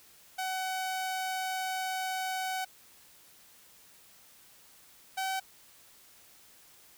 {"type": "tone pair in turn", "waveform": "sawtooth", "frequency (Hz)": [752, 762.9], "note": ["F#5", "G5"], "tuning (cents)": [28, -47], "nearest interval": "unison", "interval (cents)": 25, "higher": "second", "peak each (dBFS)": [-28, -27], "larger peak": "second", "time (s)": [[0.38, 2.65], [5.17, 5.4]], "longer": "first", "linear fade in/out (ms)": 10, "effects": ["white hiss -58 dBFS RMS until 6.97 s"]}